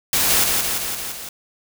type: noise with echo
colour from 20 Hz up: white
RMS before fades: -18 dBFS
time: 0.13-0.44 s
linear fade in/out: 2 ms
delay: 170 ms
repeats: 5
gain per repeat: -3 dB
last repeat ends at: 1.29 s
effects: none